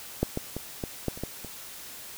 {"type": "clicks", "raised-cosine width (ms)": 2, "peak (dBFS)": [-10, -15, -19, -17, -13, -28, -17, -26], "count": 8, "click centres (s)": [0.23, 0.374, 0.566, 0.838, 1.083, 1.175, 1.236, 1.447], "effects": ["white hiss -43 dBFS RMS until 2.17 s"]}